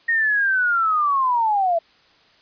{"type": "linear sweep", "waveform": "sine", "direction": "down", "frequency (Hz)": [1864.7, 652], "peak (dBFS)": -16, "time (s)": [0.08, 1.79], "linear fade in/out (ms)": 10, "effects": ["white hiss -55 dBFS RMS until 2.41 s", "resampled to 11025 Hz"]}